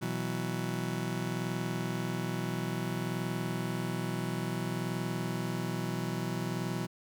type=chord; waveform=30% pulse; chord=B suspended fourth; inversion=none; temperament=just; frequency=123.47 / 164.63 / 185.21 Hz; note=B2 / E3 / F#3; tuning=0 / -2 / +2 cents; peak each=-34 dBFS; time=0.01-6.87 s; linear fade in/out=20 ms; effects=none